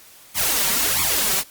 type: noise with flanger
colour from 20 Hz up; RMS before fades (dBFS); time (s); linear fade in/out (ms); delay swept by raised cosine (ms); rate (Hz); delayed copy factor
white; -20; 0.34-1.44; 50; 0.89 to 5.29; 1.5; +1
effects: white hiss -47 dBFS RMS until 1.5 s + Opus 48 kbps